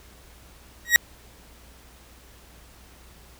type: tone with exponential growth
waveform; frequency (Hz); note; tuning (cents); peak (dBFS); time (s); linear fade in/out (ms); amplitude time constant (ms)
40% pulse; 1900; A#6; +33; -7; 0.85-0.96; 0; 23
effects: added 60 Hz sine -52 dBFS peak until 3.39 s + pink hiss -52 dBFS RMS until 3.39 s